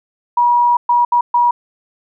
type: tone bursts at uneven times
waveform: sine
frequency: 962 Hz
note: B5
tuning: 46 cents flat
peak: -9 dBFS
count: 4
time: 0.37-0.77 / 0.89-1.05 / 1.12-1.21 / 1.34-1.51 s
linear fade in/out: 5 ms
effects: none